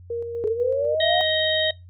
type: tone with tremolo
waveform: sine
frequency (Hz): 468.6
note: A#4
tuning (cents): +9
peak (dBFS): -24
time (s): 0.1-0.95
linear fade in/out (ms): 5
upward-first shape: square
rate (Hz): 4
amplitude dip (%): 35
type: linear sweep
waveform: sine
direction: up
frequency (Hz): 418.1 to 723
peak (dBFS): -20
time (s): 0.44-1.21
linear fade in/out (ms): 0
type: harmonic tone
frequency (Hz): 627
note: D#5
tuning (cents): +13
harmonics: 1 / 3 / 5 / 6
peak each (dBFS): -23 / -27 / -27 / -23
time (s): 1-1.71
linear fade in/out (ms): 5
effects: noise-tail reverb RT60 0.2 s tail -21 dB re dry + added 89 Hz sine -42 dBFS peak until 1.89 s